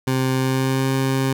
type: tone with pitch glide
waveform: 20% pulse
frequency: 130.81 to 133.48 Hz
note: C3 to C3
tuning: 0 to +35 cents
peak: -13 dBFS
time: 0.07-1.33 s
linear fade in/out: 5 ms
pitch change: +35 cents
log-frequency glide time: 0.34-0.89 s
effects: none